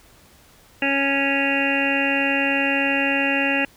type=harmonic tone; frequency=276.7 Hz; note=C#4; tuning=3 cents flat; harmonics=1 / 2 / 3 / 5 / 6 / 7 / 8 / 9 / 10; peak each=-24 / -27 / -29 / -35 / -27 / -27 / -36 / -26 / -24 dBFS; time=0.82-3.65 s; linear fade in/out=2 ms; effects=pink hiss -52 dBFS RMS until 3.76 s